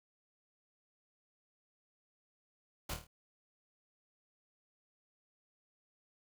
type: noise with echo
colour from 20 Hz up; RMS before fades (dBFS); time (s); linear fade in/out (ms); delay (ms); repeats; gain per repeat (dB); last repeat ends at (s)
pink; -40; 2.89-2.94; 5; 26; 5; -5; 3.07
effects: none